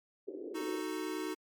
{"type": "band-pass noise", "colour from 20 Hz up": "white", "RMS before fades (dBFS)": -43, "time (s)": [0.27, 0.81], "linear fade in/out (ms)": 10, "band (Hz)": [300, 450], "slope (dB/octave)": 48}
{"type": "chord", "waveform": "square", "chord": "D# diminished", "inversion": "none", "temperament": "equal", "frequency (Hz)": [311.1, 370, 440], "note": ["D#4", "F#4", "A4"], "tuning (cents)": [0, 0, 0], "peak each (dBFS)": [-39, -40, -44], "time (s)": [0.54, 1.35], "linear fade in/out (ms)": 20}
{"effects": ["MP3 96 kbps"]}